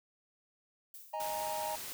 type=noise with exponential decay; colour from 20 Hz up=violet; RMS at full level=-48 dBFS; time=0.94-1.59 s; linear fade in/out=1 ms; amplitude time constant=140 ms
type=chord; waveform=triangle; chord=D# suspended fourth; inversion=none; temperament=just; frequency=622.3 / 829.7 / 933.4 Hz; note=D#5 / G#5 / A#5; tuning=0 / -2 / +2 cents; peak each=-38 / -38 / -37 dBFS; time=1.13-1.76 s; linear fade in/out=10 ms
type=noise; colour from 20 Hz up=white; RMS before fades=-43 dBFS; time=1.2-1.93 s; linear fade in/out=0 ms
effects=none